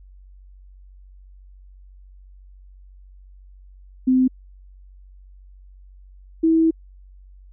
sine tone pair in turn, 257.5 / 324.4 Hz, C4 / E4, -28 / -28 cents, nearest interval major third, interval 400 cents, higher second, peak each -13 dBFS, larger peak neither, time 4.07-4.28 / 6.43-6.71 s, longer second, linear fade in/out 10 ms, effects added 47 Hz sine -43 dBFS peak until 7.52 s

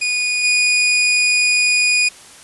sawtooth tone with level steps, 2462 Hz, D#7, 19 cents flat, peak -13 / -9 dBFS, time 0.01-2.09 s, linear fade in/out 10 ms, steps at 0.43 s, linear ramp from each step 20 ms, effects white hiss -41 dBFS RMS until 2.43 s + resampled to 24000 Hz

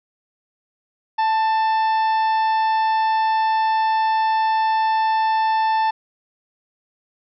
harmonic tone with a mistuned harmonic, 880 Hz, A5, in tune, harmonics 1 / 2 / 3 / 4 / 5 / 6, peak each -16 / -29 / -36 / -38 / -40 / -42 dBFS, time 1.18-5.91 s, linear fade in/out 10 ms, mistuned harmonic 2, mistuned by +27 cents, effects none

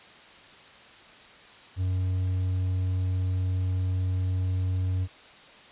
triangle tone, 92.5 Hz, F#2, in tune, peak -22 dBFS, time 1.76-5.08 s, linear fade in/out 50 ms, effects white hiss -50 dBFS RMS until 5.71 s + resampled to 8000 Hz

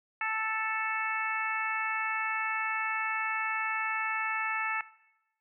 harmonic tone, 440 Hz, A4, in tune, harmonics 2 / 3 / 4 / 5 / 6, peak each -36 / -35 / -34 / -35 / -38 dBFS, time 0.21-4.81 s, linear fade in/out 2 ms, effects noise-tail reverb RT60 0.9 s tail -19 dB re dry

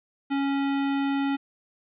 square tone, 277.2 Hz, C#4, in tune, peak -24 dBFS, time 0.3-1.37 s, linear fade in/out 20 ms, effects resampled to 8000 Hz + 10-bit

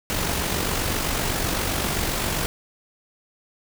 pink noise with amplitude modulation, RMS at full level -23 dBFS, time 0.1-2.46 s, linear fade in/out 0 ms, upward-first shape sine, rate 47.7 Hz, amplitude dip 40%, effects none

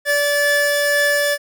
45% pulse tone pair together, 579 / 1735 Hz, D5 / A6, -25 / -25 cents, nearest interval octave + perfect fifth, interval 1900 cents, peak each -18 / -17 dBFS, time 0.05-1.38 s, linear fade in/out 50 ms, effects none

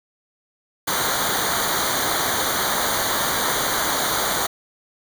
pink noise with comb filter, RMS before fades -22 dBFS, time 0.87-4.47 s, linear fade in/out 10 ms, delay 0.38 ms, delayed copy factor -0.9, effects none

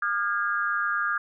sine tone cluster, 1213 / 1404 / 1636 Hz, D#6 / F6 / G#6, -44 / +9 / -26 cents, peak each -28 dBFS, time 0.02-1.18 s, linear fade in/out 5 ms, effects none

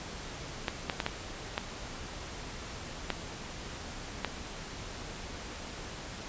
clicks, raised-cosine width 0.3 ms, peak -13 dBFS, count 7, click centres 0.682 / 0.898 / 1.002 / 1.064 / 1.579 / 3.103 / 4.247 s, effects pink hiss -42 dBFS RMS until 6.28 s + resampled to 16000 Hz

